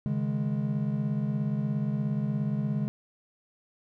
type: chord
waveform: triangle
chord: C# suspended second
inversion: none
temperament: equal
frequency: 138.59 / 155.56 / 207.7 Hz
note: C#3 / D#3 / G#3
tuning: 0 / 0 / 0 cents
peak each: -28 / -31 / -28 dBFS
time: 0.06-2.88 s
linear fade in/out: 0 ms
effects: none